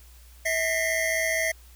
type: tone cluster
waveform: square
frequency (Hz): 646 / 1829 / 2002 / 2117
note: E5 / A#6 / B6 / C7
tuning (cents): -35 / -33 / +23 / +20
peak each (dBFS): -29 / -33 / -29 / -30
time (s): 0.45-1.52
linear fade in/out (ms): 10
effects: added 60 Hz sine -48 dBFS peak until 1.75 s + white hiss -56 dBFS RMS until 1.75 s